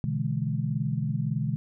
sine chord, E dominant seventh, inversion second, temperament equal with one note detuned, 123.47 / 146.83 / 164.81 / 209.5 Hz, B2 / D3 / E3 / G#3, 0 / 0 / 0 / +15 cents, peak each -30 / -29 / -33 / -33 dBFS, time 0.04-1.56 s, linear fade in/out 0 ms, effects none

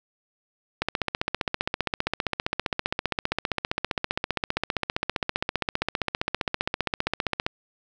click train, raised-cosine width 0.3 ms, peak -8 dBFS, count 102, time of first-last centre 0.82-7.465 s, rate 15.2 Hz, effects none

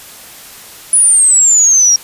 sine exponential sweep, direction down, 10000 to 5588 Hz, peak -5 dBFS, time 0.93-1.96 s, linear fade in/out 2 ms, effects white hiss -34 dBFS RMS until 2.03 s + resampled to 32000 Hz

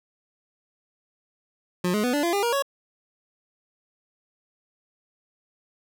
25% pulse tone with pitch steps, 179.2 / 210.7 / 247.6 / 291.1 / 342.2 / 402.3 / 472.9 / 555.9 Hz, F3 / G#3 / B3 / D4 / F4 / G4 / A#4 / C#5, +45 / +25 / +5 / -15 / -35 / +45 / +25 / +5 cents, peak -18 dBFS, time 1.84-2.624 s, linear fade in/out 5 ms, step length 98 ms, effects none

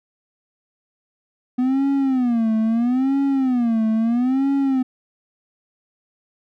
triangle tone with vibrato, 246.9 Hz, B3, in tune, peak -14 dBFS, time 1.58-4.83 s, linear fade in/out 10 ms, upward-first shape sine, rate 0.76 Hz, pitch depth 200 cents each way, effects none

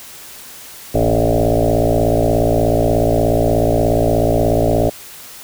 sine tone with frequency modulation, 349.2 Hz, F4, in tune, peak -11 dBFS, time 0.94-4.9 s, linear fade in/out 10 ms, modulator 56.7 Hz, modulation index 5.9, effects white hiss -36 dBFS RMS until 5.43 s

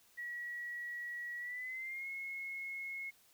sine tone with pitch glide, 1923 to 2171 Hz, B6 to C#7, -47 to -37 cents, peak -40 dBFS, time 0.17-3.11 s, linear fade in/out 20 ms, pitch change +210 cents, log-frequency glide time 1.38-2.08 s, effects white hiss -67 dBFS RMS until 3.33 s

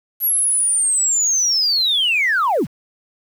sine linear sweep, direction down, 11700 to 78 Hz, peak -13 dBFS, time 0.2-2.67 s, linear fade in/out 50 ms, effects tanh soft clip ceiling -11 dBFS + 7-bit

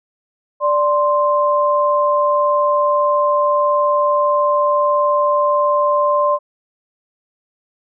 sine tone pair together, 587.3 / 1046.4 Hz, D5 / C6, 0 / 0 cents, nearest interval minor seventh, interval 1000 cents, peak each -15 dBFS, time 0.6-6.39 s, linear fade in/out 50 ms, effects none

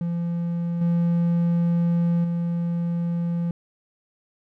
triangle tone with level steps, 170.9 Hz, F3, 37 cents flat, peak -21 / -16 / -20 dBFS, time 0.01-3.51 s, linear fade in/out 2 ms, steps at 0.81 / 2.24 s, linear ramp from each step 5 ms, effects none

